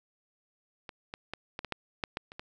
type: clicks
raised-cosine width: 0.3 ms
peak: -25 / -22 / -20 / -20 / -22 / -16 / -14 / -17 / -30 / -24 dBFS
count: 10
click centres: 0.892 / 1.139 / 1.336 / 1.591 / 1.647 / 1.723 / 2.038 / 2.171 / 2.319 / 2.395 s
effects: none